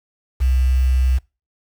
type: tone with quantisation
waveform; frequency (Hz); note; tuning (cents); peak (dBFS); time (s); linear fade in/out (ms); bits
sine; 64.2; C2; -32; -13; 0.4-1.19; 20; 6
effects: noise-tail reverb RT60 0.3 s tail -25 dB re dry